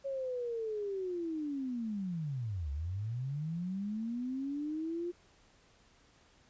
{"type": "linear two-way sweep", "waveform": "sine", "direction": "down then up", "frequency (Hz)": [554.4, 67.6, 354.3], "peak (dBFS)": -34, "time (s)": [0.04, 5.12], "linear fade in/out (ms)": 20, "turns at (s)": 2.71, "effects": ["pink hiss -65 dBFS RMS until 6.49 s", "resampled to 16000 Hz"]}